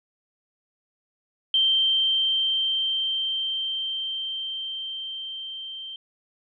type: tone with level ramp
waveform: sine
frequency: 3136 Hz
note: G7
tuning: in tune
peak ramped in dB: -17 to -34 dBFS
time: 1.54-5.96 s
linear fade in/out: 2 ms
effects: none